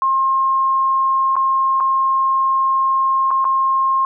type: tone with dropouts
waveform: sine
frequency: 1067 Hz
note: C6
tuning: 34 cents sharp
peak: -13 dBFS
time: 0.02-4.05 s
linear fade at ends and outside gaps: 1 ms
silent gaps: 1.356-1.365 / 1.802-1.806 / 3.307-3.312 / 3.444-3.451 s
effects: none